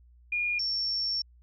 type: tone pair in turn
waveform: sine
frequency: 2429 / 5453 Hz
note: D#7 / F8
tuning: -42 / -42 cents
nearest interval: octave + major second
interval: 1400 cents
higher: second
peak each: -26 / -27 dBFS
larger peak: first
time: 0.32-0.59 / 0.59-1.22 s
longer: second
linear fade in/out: 5 ms
effects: added 60 Hz sine -54 dBFS peak until 1.42 s